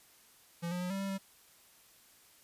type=tone with pitch steps; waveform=square; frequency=170.6 / 178.3 / 180.2 / 194.7 / 195.9 / 194 Hz; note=F3 / F3 / F#3 / G3 / G3 / G3; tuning=-40 / +36 / -45 / -12 / -1 / -18 cents; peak=-35 dBFS; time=0.62-1.184 s; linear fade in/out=20 ms; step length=94 ms; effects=white hiss -62 dBFS RMS until 2.43 s + resampled to 32000 Hz